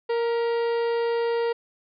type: harmonic tone with a mistuned harmonic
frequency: 466.2 Hz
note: A#4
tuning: in tune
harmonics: 1 / 2 / 3 / 4 / 5 / 6 / 7 / 8 / 9 / 10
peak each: -22 / -32 / -40 / -39 / -47 / -44 / -49 / -51 / -51 / -48 dBFS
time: 0.09-1.53 s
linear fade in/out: 10 ms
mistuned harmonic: 4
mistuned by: +48 cents
effects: none